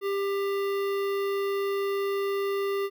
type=tone with notch filter; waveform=square; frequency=396.8 Hz; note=G4; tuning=21 cents sharp; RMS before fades=-28 dBFS; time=0.01-2.9 s; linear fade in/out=50 ms; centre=7400 Hz; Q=0.53; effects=none